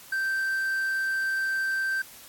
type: tone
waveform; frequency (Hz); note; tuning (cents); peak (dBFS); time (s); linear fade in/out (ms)
triangle; 1562; G6; -7; -23; 0.12-2.02; 5
effects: white hiss -48 dBFS RMS until 2.28 s + AAC 64 kbps